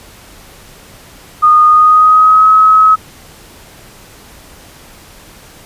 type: tone with pitch glide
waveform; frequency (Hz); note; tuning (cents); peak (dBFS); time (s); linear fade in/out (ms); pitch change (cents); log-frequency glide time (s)
sine; 1229 to 1279.7; D#6 to D#6; -22 to +48; -3; 1.42-2.96; 20; +70; 1.67-2.48
effects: pink hiss -38 dBFS RMS until 5.65 s + resampled to 32000 Hz